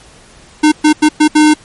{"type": "tone bursts at uneven times", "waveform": "square", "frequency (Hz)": 304.8, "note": "D#4", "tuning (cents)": -36, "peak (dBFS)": -5, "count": 5, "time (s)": [[0.63, 0.72], [0.84, 0.93], [1.02, 1.09], [1.2, 1.28], [1.35, 1.54]], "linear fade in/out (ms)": 10, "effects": ["pink hiss -41 dBFS RMS until 1.64 s", "MP3 48 kbps"]}